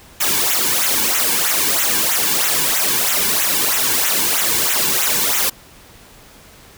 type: noise with flanger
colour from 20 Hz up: white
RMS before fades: -17 dBFS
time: 0.2-5.5 s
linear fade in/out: 10 ms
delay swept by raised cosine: 0.2 to 1.6 ms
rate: 3.1 Hz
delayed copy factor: -0.8
effects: pink hiss -44 dBFS RMS until 6.77 s